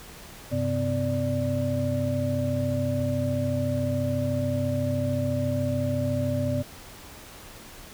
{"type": "tone cluster", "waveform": "sine", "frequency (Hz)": [98.4, 132.3, 254, 586], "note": ["G2", "C3", "B3", "D5"], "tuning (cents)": [7, 20, 49, -4], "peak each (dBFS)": -29, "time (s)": [0.51, 6.63], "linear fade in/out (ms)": 20, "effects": ["pink hiss -45 dBFS RMS until 7.93 s"]}